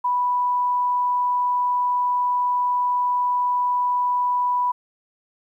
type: tone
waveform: sine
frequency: 986 Hz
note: B5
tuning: 3 cents flat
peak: -18 dBFS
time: 0.04-4.72 s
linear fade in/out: 10 ms
effects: 10-bit